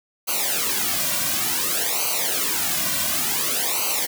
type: noise with flanger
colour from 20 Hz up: white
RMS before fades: -23 dBFS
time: 0.27-4.07 s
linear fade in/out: 20 ms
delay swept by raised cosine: 0.56 to 2.36 ms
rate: 0.56 Hz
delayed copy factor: -1
effects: none